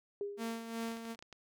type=tone with exponential decay; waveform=sine; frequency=405.4 Hz; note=G#4; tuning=42 cents flat; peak=-33 dBFS; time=0.21-0.72 s; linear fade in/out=1 ms; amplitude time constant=110 ms
type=tone with tremolo; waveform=sawtooth; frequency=228.4 Hz; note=A#3; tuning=35 cents flat; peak=-32 dBFS; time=0.37-1.16 s; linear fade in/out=50 ms; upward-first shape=sine; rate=2.7 Hz; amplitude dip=60%
type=clicks; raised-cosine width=0.2 ms; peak=-33 dBFS; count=9; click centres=0.831 / 0.884 / 0.917 / 0.97 / 1.053 / 1.148 / 1.191 / 1.225 / 1.327 s
effects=none